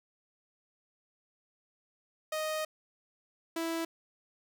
sawtooth tone pair in turn, 622.3 / 329.7 Hz, D#5 / E4, 0 / 0 cents, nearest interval major seventh, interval 1100 cents, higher first, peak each -28 dBFS, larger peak neither, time 2.32-2.65 / 3.56-3.85 s, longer first, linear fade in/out 5 ms, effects none

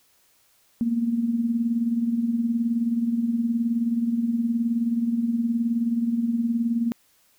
sine tone with tremolo, 233.1 Hz, A#3, in tune, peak -18 dBFS, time 0.81-6.92 s, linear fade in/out 0 ms, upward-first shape sine, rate 19 Hz, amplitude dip 60%, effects white hiss -62 dBFS RMS until 7.38 s

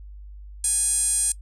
5% pulse tone with band-pass filter, 830.6 Hz, G#5, in tune, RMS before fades -23 dBFS, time 0.64-1.32 s, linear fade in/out 2 ms, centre 8800 Hz, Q 8.1, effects noise-tail reverb RT60 0.1 s tail -20 dB re dry + added 50 Hz sine -38 dBFS peak until 1.41 s

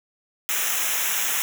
white noise with comb filter, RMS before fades -24 dBFS, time 0.49-1.42 s, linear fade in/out 0 ms, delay 0.22 ms, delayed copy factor -0.9, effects none

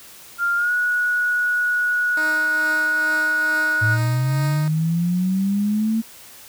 sine tone with pitch glide, 1396.9 to 1461.3 Hz, F6 to F#6, 0 to -22 cents, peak -17 dBFS, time 0.38-3.98 s, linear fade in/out 50 ms, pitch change +78 cents, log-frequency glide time 0.56-0.72 s
10% pulse tone with tremolo, 311.1 Hz, D#4, in tune, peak -18 dBFS, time 2.17-4.68 s, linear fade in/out 2 ms, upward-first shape triangle, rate 2.3 Hz, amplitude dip 50%
sine linear sweep, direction up, 106.4 to 226.4 Hz, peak -17 dBFS, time 3.81-6.02 s, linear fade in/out 20 ms
effects white hiss -43 dBFS RMS until 6.48 s

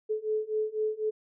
sine beating tone pair, 429.3 / 433.3 Hz, A4 / A4, -43 / -27 cents, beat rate 4 Hz, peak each -31 / -30 dBFS, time 0.09-1.11 s, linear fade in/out 20 ms, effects none

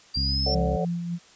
sine exponential sweep, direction up, 4700 to 5440 Hz, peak -25 dBFS, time 0.14-0.55 s, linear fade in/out 10 ms
harmonic tone, 68 Hz, C#2, 33 cents flat, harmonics 1 / 2 / 3 / 4, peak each -26 / -32 / -36 / -38 dBFS, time 0.16-0.77 s, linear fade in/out 10 ms
sine chord, D dominant seventh, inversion second, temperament equal with one note detuned, 440 / 536.4 / 587.3 / 740 Hz, A4 / C5 / D5 / F#5, 0 / +43 / 0 / 0 cents, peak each -31 dBFS, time 0.46-0.85 s, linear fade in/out 5 ms
sine tone with tremolo, 172.1 Hz, F3, 25 cents flat, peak -24 dBFS, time 0.51-1.19 s, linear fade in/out 50 ms, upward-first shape sine, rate 3.3 Hz, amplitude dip 45%
effects white hiss -53 dBFS RMS until 1.35 s + resampled to 16000 Hz

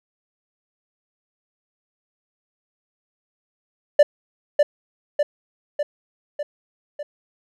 triangle tone with echo, 587.3 Hz, D5, in tune, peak -5 dBFS, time 3.99-4.03 s, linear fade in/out 5 ms, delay 600 ms, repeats 5, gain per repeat -4 dB, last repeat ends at 7.03 s, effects none

